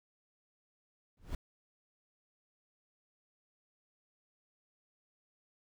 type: noise with exponential growth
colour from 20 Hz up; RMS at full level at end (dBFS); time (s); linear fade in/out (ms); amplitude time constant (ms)
brown; -33; 1.17-1.35; 2; 39
effects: none